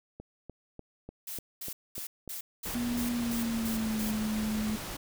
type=click train; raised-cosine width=2 ms; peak=-29 dBFS; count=8; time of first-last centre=0.2-2.277 s; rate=3.37 Hz
type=noise bursts; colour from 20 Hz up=blue; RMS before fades=-39 dBFS; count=9; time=1.27-4.11 s; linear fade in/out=5 ms; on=120 ms; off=220 ms
type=noise; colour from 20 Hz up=pink; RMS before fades=-39 dBFS; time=2.65-4.97 s; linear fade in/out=10 ms
type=tone with pitch glide; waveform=sine; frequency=240.4 to 215.4 Hz; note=B3 to A3; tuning=-46 to -37 cents; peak=-29 dBFS; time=2.75-4.76 s; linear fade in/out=2 ms; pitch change=-191 cents; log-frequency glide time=3.09-4.05 s
effects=none